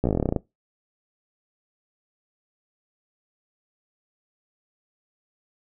slowing click train, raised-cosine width 2 ms, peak -9 dBFS, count 14, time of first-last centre 0.04-0.362 s, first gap 15 ms, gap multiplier 1.08, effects noise-tail reverb RT60 0.2 s tail -21 dB re dry

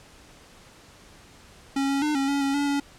square tone with pitch steps, 274.2 / 276.4 / 301.1 / 273.3 / 281.3 / 275.6 / 285.6 / 282.8 Hz, C#4 / C#4 / D4 / C#4 / C#4 / C#4 / D4 / C#4, -19 / -5 / +43 / -24 / +26 / -10 / -48 / +35 cents, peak -23 dBFS, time 1.76-2.8 s, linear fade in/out 5 ms, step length 130 ms, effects pink hiss -51 dBFS RMS until 2.98 s + low-pass 9000 Hz 12 dB/octave

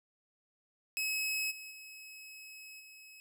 sawtooth tone with level steps, 2566 Hz, E7, 47 cents flat, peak -29 / -42 / -45 / -49 dBFS, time 0.97-3.2 s, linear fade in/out 0 ms, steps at 1.5 / 1.7 / 2.79 s, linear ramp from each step 20 ms, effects none

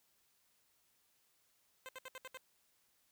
10% pulse tone bursts, 519 Hz, C5, 14 cents flat, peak -38 dBFS, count 6, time 1.86-2.373 s, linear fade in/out 0 ms, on 28 ms, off 69 ms, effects white hiss -75 dBFS RMS until 3.11 s

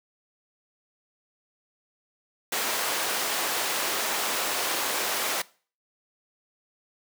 pink high-pass noise, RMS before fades -28 dBFS, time 2.52-5.42 s, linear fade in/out 5 ms, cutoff 540 Hz, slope 12 dB/octave, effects noise-tail reverb RT60 0.4 s tail -21 dB re dry

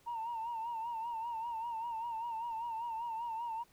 sine tone with vibrato, 920 Hz, A#5, 23 cents flat, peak -35 dBFS, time 0.06-3.64 s, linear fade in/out 20 ms, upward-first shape sine, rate 5.1 Hz, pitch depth 69 cents each way, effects tanh soft clip ceiling -33 dBFS + pink hiss -67 dBFS RMS until 3.72 s

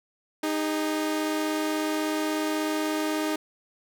sawtooth tone pair together, 310 / 406.4 Hz, D#4 / G#4, -6 / -38 cents, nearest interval perfect fourth, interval 468 cents, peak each -22 / -29 dBFS, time 0.43-3.36 s, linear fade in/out 5 ms, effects none

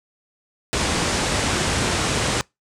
pink low-pass noise, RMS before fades -21 dBFS, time 0.73-2.41 s, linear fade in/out 0 ms, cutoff 9300 Hz, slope 48 dB/octave, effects noise-tail reverb RT60 0.2 s tail -25 dB re dry + high-pass 60 Hz 12 dB/octave

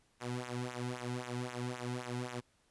sawtooth tone with flanger, 123.47 Hz, B2, in tune, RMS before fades -40 dBFS, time 0.2-2.41 s, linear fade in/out 20 ms, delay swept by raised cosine 0.2 to 1.8 ms, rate 3.8 Hz, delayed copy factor -1, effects pink hiss -72 dBFS RMS until 2.7 s + resampled to 24000 Hz

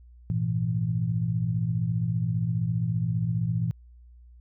sine tone cluster, 102.7 / 117.7 / 166.5 Hz, G#2 / A#2 / E3, -19 / +17 / +18 cents, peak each -33 / -26 / -28 dBFS, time 0.3-3.71 s, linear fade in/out 0 ms, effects added 60 Hz sine -48 dBFS peak until 4.4 s

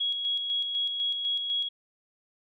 sine tone with tremolo, 3322 Hz, G#7, in tune, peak -25 dBFS, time 0-1.69 s, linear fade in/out 10 ms, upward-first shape square, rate 4 Hz, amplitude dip 40%, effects none

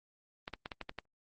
clicks, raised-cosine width 0.3 ms, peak -23 dBFS, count 7, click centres 0.479 / 0.537 / 0.659 / 0.718 / 0.813 / 0.894 / 0.987 s, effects Opus 24 kbps

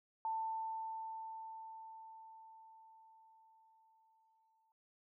sine tone with exponential decay, 890 Hz, A5, 20 cents sharp, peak -35 dBFS, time 0.25-4.72 s, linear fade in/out 1 ms, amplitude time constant 970 ms, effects none

